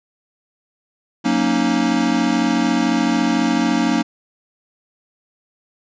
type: chord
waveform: square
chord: D# minor seventh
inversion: first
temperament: equal with one note detuned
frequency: 183.4 / 233.1 / 277.2 / 311.1 Hz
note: F#3 / A#3 / C#4 / D#4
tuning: -15 / 0 / 0 / 0 cents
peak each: -25 / -20 / -21 / -22 dBFS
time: 1.24-4.03 s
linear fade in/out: 20 ms
effects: resampled to 16000 Hz